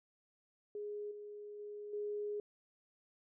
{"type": "tone with level steps", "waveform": "sine", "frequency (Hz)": 415.3, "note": "G#4", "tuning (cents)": 0, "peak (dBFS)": [-40, -46, -44, -37], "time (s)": [0.75, 2.4], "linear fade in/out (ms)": 2, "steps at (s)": [1.11, 1.59, 1.93], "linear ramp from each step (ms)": 5, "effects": []}